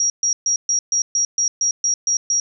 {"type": "tone bursts", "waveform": "sine", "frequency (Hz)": 5680, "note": "F8", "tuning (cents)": 28, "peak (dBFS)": -15, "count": 11, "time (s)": [0, 2.4], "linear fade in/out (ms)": 2, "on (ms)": 100, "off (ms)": 130, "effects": []}